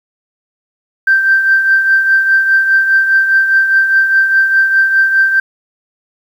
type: tone with tremolo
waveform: sine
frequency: 1566 Hz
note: G6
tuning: 2 cents flat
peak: -4 dBFS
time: 1.07-5.4 s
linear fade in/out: 5 ms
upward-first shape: triangle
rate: 4.9 Hz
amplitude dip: 60%
effects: tanh soft clip ceiling 0 dBFS + 7-bit